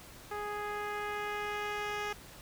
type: tone with low-pass filter sweep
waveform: 10% pulse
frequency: 415.3 Hz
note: G#4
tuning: in tune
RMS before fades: -37 dBFS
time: 0.31-2.13 s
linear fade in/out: 5 ms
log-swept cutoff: 1300 to 4900 Hz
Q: 0.82
effects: pink hiss -52 dBFS RMS until 2.41 s